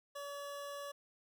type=tone; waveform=25% pulse; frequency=569 Hz; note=C#5; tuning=45 cents sharp; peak=-39 dBFS; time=0.15-0.92 s; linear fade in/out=10 ms; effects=none